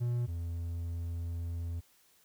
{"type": "tone pair in turn", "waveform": "triangle", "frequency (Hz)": [120.5, 84.69], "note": ["B2", "E2"], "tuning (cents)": [-42, 47], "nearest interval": "tritone", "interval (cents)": 611, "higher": "first", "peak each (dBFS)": [-27, -32], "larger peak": "first", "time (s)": [[0, 0.27], [0.27, 1.81]], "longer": "second", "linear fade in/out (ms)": 20, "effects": ["white hiss -66 dBFS RMS until 2.24 s"]}